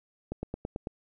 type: click train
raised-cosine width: 2 ms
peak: -20 dBFS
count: 6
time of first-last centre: 0.32-0.871 s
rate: 9.07 Hz
effects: none